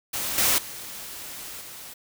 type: noise with level steps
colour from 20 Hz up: white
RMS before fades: -29 / -21 / -38 / -41 dBFS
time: 0.13-1.94 s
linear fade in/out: 10 ms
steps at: 0.38 / 0.58 / 1.61 s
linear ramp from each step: 2 ms
effects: none